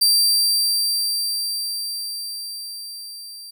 sawtooth tone with level ramp, 4699 Hz, D8, in tune, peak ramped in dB -10 to -33 dBFS, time 0.01-3.51 s, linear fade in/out 10 ms, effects none

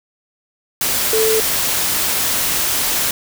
sine tone in noise, 440 Hz, A4, in tune, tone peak -14 dBFS, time 1.13-1.4 s, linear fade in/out 2 ms, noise white, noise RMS -18 dBFS, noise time 0.81-3.11 s, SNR +1 dB, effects none

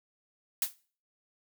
blue noise with exponential decay, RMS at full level -24 dBFS, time 0.62-0.74 s, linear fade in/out 1 ms, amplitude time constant 25 ms, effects noise-tail reverb RT60 0.4 s tail -19 dB re dry

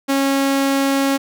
sawtooth tone, 274.1 Hz, C#4, 19 cents flat, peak -11 dBFS, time 0.08-1.18 s, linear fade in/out 20 ms, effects none

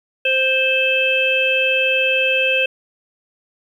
harmonic tone, 523.3 Hz, C5, in tune, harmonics 1 / 3 / 5 / 6, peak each -20 / -26 / -16 / -24 dBFS, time 0.25-2.66 s, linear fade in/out 5 ms, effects 8-bit

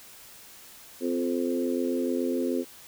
harmonic tone with a mistuned harmonic, 87 Hz, F2, 6 cents flat, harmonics 3 / 4 / 5 / 6, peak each -28 / -30 / -32 / -34 dBFS, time 1-2.65 s, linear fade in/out 50 ms, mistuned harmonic 3, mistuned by -17 cents, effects white hiss -49 dBFS RMS until 2.87 s

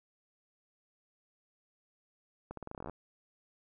accelerating click train, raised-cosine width 1 ms, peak -28 dBFS, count 14, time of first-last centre 2.51-2.897 s, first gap 63 ms, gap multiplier 0.86, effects none

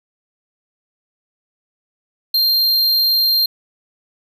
square tone, 4186 Hz, C8, in tune, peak -13 dBFS, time 2.34-3.46 s, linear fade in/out 5 ms, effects none

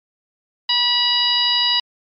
harmonic tone, 972 Hz, B5, 28 cents flat, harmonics 1 / 2 / 3 / 4 / 5, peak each -26 / -27 / -19 / -19 / -20 dBFS, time 0.69-1.8 s, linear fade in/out 5 ms, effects MP3 64 kbps

